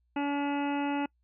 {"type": "harmonic tone", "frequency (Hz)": 285.3, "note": "C#4", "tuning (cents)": 50, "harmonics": [1, 2, 3, 4, 5, 6, 7, 8, 9, 10], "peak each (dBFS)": [-29, -40, -34, -48, -42, -51, -46, -54, -43, -49], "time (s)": [0.16, 1.06], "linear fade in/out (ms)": 5, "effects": ["noise-tail reverb RT60 0.1 s tail -26 dB re dry", "added 60 Hz sine -69 dBFS peak until 1.23 s"]}